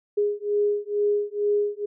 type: beating tone pair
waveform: sine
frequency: 411.8 / 414 Hz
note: G#4 / G#4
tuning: -15 / -5 cents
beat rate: 2.2 Hz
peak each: -24 dBFS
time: 0.17-1.86 s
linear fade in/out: 10 ms
effects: none